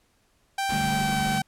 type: tone with pitch glide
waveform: sawtooth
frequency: 784 to 768.8 Hz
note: G5 to G5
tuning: 0 to -34 cents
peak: -21 dBFS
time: 0.58-1.42 s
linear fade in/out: 5 ms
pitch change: -34 cents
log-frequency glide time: 0.72-1.22 s
type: band-stop noise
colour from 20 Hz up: pink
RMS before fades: -35 dBFS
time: 0.69-1.39 s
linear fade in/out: 5 ms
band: 4700 to 6600 Hz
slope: 96 dB/octave
type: chord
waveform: sine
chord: D suspended fourth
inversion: none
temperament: equal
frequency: 146.83 / 196 / 220 Hz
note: D3 / G3 / A3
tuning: 0 / 0 / 0 cents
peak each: -31 dBFS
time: 0.72-1.42 s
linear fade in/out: 5 ms
effects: pink hiss -66 dBFS RMS until 1.47 s + low-pass 12000 Hz 12 dB/octave